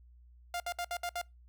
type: tone bursts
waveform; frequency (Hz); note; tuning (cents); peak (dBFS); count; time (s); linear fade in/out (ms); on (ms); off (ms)
sawtooth; 701; F5; +6; -30; 6; 0.54-1.215; 2; 60; 63
effects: noise-tail reverb RT60 0.2 s tail -24 dB re dry + added 60 Hz sine -55 dBFS peak until 1.48 s